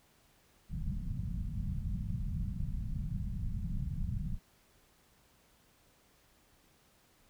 pink low-pass noise, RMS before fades -36 dBFS, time 0.69-4.39 s, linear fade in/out 50 ms, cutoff 200 Hz, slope 48 dB/octave, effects pink hiss -67 dBFS RMS until 7.29 s

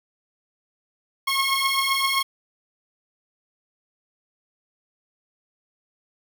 15% pulse beating tone pair, 1080 / 1087.7 Hz, C#6 / C#6, -45 / -33 cents, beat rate 7.7 Hz, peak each -18 / -16 dBFS, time 1.27-2.23 s, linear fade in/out 10 ms, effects none

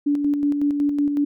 sine tone with tremolo, 288.7 Hz, D4, 30 cents flat, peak -16 dBFS, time 0.06-1.25 s, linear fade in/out 10 ms, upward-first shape square, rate 5.4 Hz, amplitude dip 40%, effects none

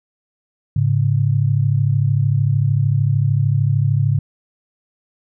sine tone pair together, 106.73 / 140 Hz, G#2 / C#3, +48 / +18 cents, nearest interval perfect fourth, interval 470 cents, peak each -16 dBFS, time 0.76-4.19 s, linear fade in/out 5 ms, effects none

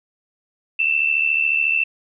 sine tone pair together, 2637 / 2711 Hz, E7 / E7, 0 / +48 cents, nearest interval unison, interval 48 cents, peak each -18 / -20 dBFS, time 0.79-1.84 s, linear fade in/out 5 ms, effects none

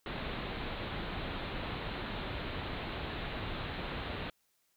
pink low-pass noise, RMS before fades -39 dBFS, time 0.06-4.3 s, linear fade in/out 2 ms, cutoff 4100 Hz, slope 96 dB/octave, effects white hiss -75 dBFS RMS until 4.76 s

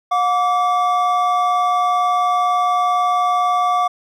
triangle tone pair together, 720 / 1157.9 Hz, F#5 / D6, -47 / -25 cents, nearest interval minor sixth, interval 822 cents, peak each -15 dBFS, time 0.11-3.88 s, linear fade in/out 10 ms, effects none

